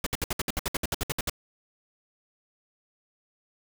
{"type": "noise bursts", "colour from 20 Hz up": "pink", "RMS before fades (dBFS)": -28, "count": 15, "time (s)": [0.04, 1.297], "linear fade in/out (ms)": 2, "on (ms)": 25, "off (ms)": 63, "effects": []}